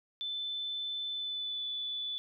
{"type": "tone with pitch glide", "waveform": "sine", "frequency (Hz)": [3520, 3474], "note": ["A7", "A7"], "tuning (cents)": [0, -23], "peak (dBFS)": -34, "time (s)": [0.21, 2.18], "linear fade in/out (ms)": 0, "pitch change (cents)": -23, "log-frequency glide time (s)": [1.1, 1.65], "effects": []}